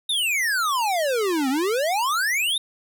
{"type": "exponential two-way sweep", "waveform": "square", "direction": "down then up", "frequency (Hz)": [3764, 253.2, 3764], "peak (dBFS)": -21, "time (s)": [0.09, 2.58], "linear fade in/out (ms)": 5, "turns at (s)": 1.49, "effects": []}